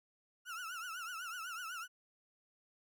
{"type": "tone with vibrato", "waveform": "35% pulse", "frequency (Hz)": 1390, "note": "F6", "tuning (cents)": -9, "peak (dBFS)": -40, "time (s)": [0.45, 1.88], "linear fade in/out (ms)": 50, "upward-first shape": "triangle", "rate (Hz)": 8, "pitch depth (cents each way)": 150, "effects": []}